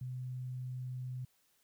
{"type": "tone", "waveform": "sine", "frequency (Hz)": 127, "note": "B2", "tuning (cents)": 49, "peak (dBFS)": -38, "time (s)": [0.01, 1.25], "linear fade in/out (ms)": 5, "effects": ["white hiss -73 dBFS RMS until 1.63 s"]}